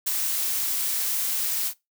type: noise with ADSR envelope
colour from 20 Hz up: blue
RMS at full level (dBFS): -24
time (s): 0.06-1.74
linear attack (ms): 12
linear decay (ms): 26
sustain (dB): -2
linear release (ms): 73
effects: noise-tail reverb RT60 0.2 s tail -21 dB re dry